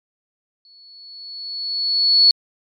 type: tone with exponential growth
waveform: sine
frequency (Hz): 4404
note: C#8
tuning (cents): -12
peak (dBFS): -7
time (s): 0.65-2.31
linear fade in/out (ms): 1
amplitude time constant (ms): 360
effects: MP3 96 kbps